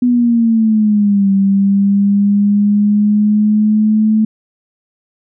sine exponential two-way sweep, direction down then up, 248 to 195.1 to 217.9 Hz, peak -8 dBFS, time 0.02-4.25 s, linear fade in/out 5 ms, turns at 1.31 s, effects none

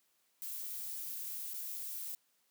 violet noise with dropouts, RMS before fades -42 dBFS, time 0.42-2.15 s, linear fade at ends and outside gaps 0 ms, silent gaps 1.536-1.542 s, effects white hiss -75 dBFS RMS until 2.5 s + high-pass 150 Hz 12 dB/octave

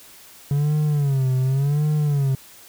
triangle tone with vibrato, 140 Hz, C#3, 18 cents sharp, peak -15 dBFS, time 0.51-2.35 s, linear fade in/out 2 ms, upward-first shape sine, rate 0.89 Hz, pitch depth 140 cents each way, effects white hiss -46 dBFS RMS until 2.68 s

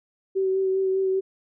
sine tone with vibrato, 381.5 Hz, G4, 47 cents flat, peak -20 dBFS, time 0.35-1.21 s, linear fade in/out 20 ms, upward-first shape sine, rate 5 Hz, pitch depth 17 cents each way, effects none

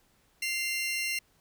sawtooth tone pair together, 2096 / 2754 Hz, C7 / F7, +2 / -25 cents, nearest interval perfect fourth, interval 473 cents, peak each -29 / -29 dBFS, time 0.42-1.19 s, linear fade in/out 5 ms, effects pink hiss -67 dBFS RMS until 1.4 s

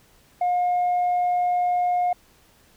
sine tone, 715 Hz, F5, 41 cents sharp, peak -17 dBFS, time 0.41-2.13 s, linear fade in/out 5 ms, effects tanh soft clip ceiling -17 dBFS + pink hiss -57 dBFS RMS until 2.76 s

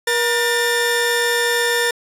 sawtooth tone pair together, 475.9 / 1795.4 Hz, A#4 / A6, +36 / +34 cents, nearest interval octave + major seventh, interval 2298 cents, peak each -15 dBFS, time 0.07-1.91 s, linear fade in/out 5 ms, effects resampled to 32000 Hz

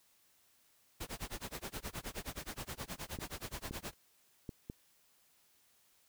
pink noise with tremolo, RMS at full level -41 dBFS, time 1-3.94 s, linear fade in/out 10 ms, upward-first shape sine, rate 9.5 Hz, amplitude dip 100%
clicks, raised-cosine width 3 ms, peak -29 dBFS, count 4, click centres 3.188 / 3.71 / 4.492 / 4.699 s
effects white hiss -70 dBFS RMS until 6.08 s

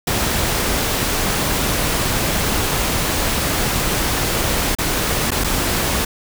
pink noise with dropouts, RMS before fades -19 dBFS, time 0.07-6.05 s, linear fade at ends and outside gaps 5 ms, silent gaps 4.751-4.785 / 5.307-5.316 / 5.439-5.443 s, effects none

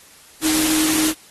sine tone in noise, 313.2 Hz, D#4, 11 cents sharp, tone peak -19 dBFS, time 0.41-1.14 s, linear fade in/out 50 ms, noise white, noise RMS -20 dBFS, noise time 0.41-1.14 s, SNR -2 dB, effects white hiss -47 dBFS RMS until 1.3 s + AAC 32 kbps

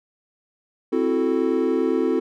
triangle chord, F# half-diminished seventh, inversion second, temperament equal, 261.6 / 329.6 / 370 / 440 Hz, C4 / E4 / F#4 / A4, 0 / 0 / 0 / 0 cents, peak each -22 dBFS, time 0.92-2.2 s, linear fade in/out 10 ms, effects none

